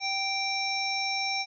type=harmonic tone with a mistuned harmonic; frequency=782 Hz; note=G5; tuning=4 cents flat; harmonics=1 / 3 / 5 / 7 / 8; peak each=-33 / -31 / -37 / -32 / -44 dBFS; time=0-1.46 s; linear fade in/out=50 ms; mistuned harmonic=8; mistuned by=+16 cents; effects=none